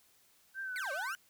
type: tone with vibrato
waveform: sine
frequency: 1534 Hz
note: G6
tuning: 38 cents flat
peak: -37 dBFS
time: 0.54-1.16 s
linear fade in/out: 50 ms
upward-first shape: triangle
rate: 3.7 Hz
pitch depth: 59 cents each way
type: exponential two-way sweep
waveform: 35% pulse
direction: down then up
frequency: 2349 to 530 to 1510 Hz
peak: -37 dBFS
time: 0.76-1.15 s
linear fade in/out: 0 ms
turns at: 0.92 s
effects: white hiss -67 dBFS RMS until 1.29 s